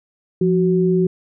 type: tone pair together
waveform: sine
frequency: 174.3 / 372.4 Hz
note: F3 / F#4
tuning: -3 / +11 cents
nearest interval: octave + minor second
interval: 1314 cents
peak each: -16 dBFS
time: 0.41-1.07 s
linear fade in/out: 5 ms
effects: none